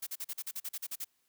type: noise bursts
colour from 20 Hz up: blue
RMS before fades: -38 dBFS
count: 12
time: 0.02-1.047 s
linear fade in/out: 10 ms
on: 48 ms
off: 41 ms
effects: white hiss -75 dBFS RMS until 1.28 s